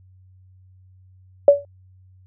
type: tone with exponential decay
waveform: sine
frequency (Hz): 570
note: C#5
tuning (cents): +48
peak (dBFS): -3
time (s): 1.48-1.65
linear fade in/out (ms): 2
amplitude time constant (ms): 36
effects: added 93 Hz sine -48 dBFS peak until 2.26 s